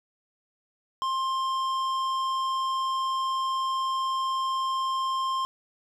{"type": "tone with tanh clipping", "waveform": "sine", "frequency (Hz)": 1056, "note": "C6", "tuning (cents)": 16, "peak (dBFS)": -27, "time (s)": [1.02, 5.45], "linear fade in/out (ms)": 0, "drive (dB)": 12, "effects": []}